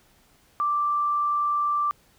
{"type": "tone", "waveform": "sine", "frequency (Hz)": 1174.7, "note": "D6", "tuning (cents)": 0, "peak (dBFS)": -21, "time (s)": [0.6, 1.91], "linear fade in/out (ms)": 0, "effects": ["pink hiss -60 dBFS RMS until 2.18 s"]}